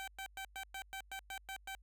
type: tone bursts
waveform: 15% pulse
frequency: 774 Hz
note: G5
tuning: 22 cents flat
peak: -36 dBFS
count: 10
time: 0-1.75 s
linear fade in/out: 0 ms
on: 76 ms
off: 110 ms
effects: added 50 Hz sine -60 dBFS peak until 1.82 s